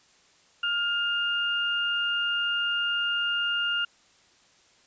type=tone pair together; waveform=sine; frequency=1411.6 / 2818 Hz; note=F6 / F7; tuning=+18 / +15 cents; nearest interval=octave; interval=1197 cents; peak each=-27 dBFS; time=0.63-3.85 s; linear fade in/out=5 ms; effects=white hiss -60 dBFS RMS until 4.86 s + resampled to 16000 Hz